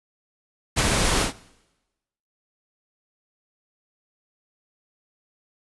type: noise with ADSR envelope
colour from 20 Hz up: pink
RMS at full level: -18 dBFS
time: 0.76-1.33 s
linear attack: 30 ms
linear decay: 28 ms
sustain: -3 dB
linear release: 110 ms
effects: noise-tail reverb RT60 1.0 s tail -21 dB re dry + resampled to 24000 Hz